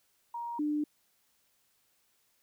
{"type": "tone pair in turn", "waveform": "sine", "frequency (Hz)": [942, 298.3], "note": ["A#5", "D4"], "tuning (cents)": [18, 27], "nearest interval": "octave + minor sixth", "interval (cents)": 1991, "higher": "first", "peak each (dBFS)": [-35, -28], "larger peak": "second", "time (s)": [[0.34, 0.59], [0.59, 0.84]], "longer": "neither", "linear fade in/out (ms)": 5, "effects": ["white hiss -72 dBFS RMS until 2.42 s"]}